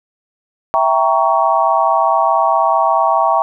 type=chord; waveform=sine; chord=E diminished seventh; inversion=none; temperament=equal with one note detuned; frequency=659.3 / 784 / 932.3 / 1117.7 Hz; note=E5 / G5 / Bb5 / Db6; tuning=0 / 0 / 0 / +14 cents; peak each=-16 dBFS; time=0.74-3.42 s; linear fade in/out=0 ms; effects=none